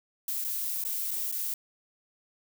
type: noise with dropouts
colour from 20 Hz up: violet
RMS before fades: -32 dBFS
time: 0.28-1.54 s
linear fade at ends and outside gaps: 2 ms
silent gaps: 0.442-0.447 / 0.84-0.849 / 1.108-1.112 / 1.316-1.323 s
effects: none